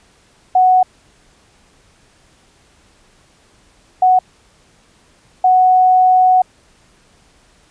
sine tone bursts at uneven times, 740 Hz, F#5, in tune, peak -7 dBFS, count 3, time 0.55-0.83 / 4.02-4.19 / 5.44-6.42 s, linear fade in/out 5 ms, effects pink hiss -52 dBFS RMS until 7.7 s + resampled to 22050 Hz

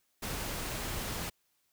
pink noise, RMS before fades -37 dBFS, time 0.22-1.3 s, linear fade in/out 10 ms, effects white hiss -75 dBFS RMS until 1.72 s

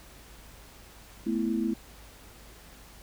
sine chord, A suspended second, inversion none, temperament just, 220 / 247.5 / 330 Hz, A3 / B3 / E4, 0 / +4 / +2 cents, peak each -29 / -31 / -30 dBFS, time 1.26-1.74 s, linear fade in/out 10 ms, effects added 52 Hz sine -53 dBFS peak until 3.02 s + pink hiss -52 dBFS RMS until 3.02 s

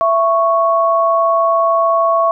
sine tone pair together, 666 / 1107.5 Hz, E5 / C#6, +18 / -2 cents, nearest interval major sixth, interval 880 cents, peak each -13 dBFS, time 0.01-2.31 s, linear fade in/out 0 ms, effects none

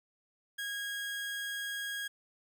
30% pulse tone, 1640 Hz, G#6, 22 cents flat, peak -33 dBFS, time 0.58-2.08 s, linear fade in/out 10 ms, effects none

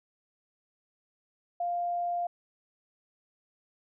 sine tone, 699 Hz, F5, 1 cent sharp, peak -28 dBFS, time 1.6-2.27 s, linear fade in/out 5 ms, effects none

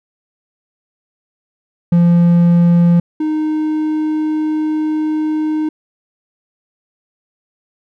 triangle tone pair in turn, 172.3 / 309.1 Hz, F3 / D#4, -23 / -11 cents, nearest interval minor seventh, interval 1012 cents, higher second, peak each -5 / -12 dBFS, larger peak first, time 1.92-3 / 3.2-5.69 s, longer second, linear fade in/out 5 ms, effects none

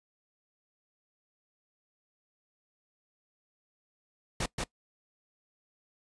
pink noise with echo, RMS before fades -31 dBFS, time 4.4-4.46 s, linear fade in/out 5 ms, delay 180 ms, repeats 1, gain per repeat -2 dB, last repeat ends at 4.64 s, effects noise-tail reverb RT60 0.1 s tail -21 dB re dry + resampled to 22050 Hz

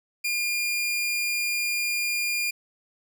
sawtooth tone, 2412 Hz, D7, 46 cents sharp, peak -21 dBFS, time 0.24-2.51 s, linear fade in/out 10 ms, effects none

